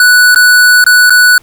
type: tone with dropouts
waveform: square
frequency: 1480 Hz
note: F#6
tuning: in tune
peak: -3 dBFS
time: 0-1.38 s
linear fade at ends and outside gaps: 2 ms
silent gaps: 0.347-0.359 / 0.841-0.864 / 1.097-1.104 s
effects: pink hiss -46 dBFS RMS until 1.42 s